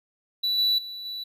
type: tone with level steps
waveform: triangle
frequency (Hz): 3951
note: B7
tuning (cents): 0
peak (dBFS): -21 / -18 / -33 / -30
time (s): 0.43-1.24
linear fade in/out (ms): 10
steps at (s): 0.58 / 0.78 / 1.05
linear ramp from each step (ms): 5
effects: none